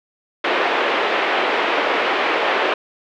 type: band-pass noise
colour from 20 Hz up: pink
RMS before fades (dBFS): -19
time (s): 0.44-2.74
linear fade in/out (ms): 5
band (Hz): 370 to 3000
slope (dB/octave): 24
effects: none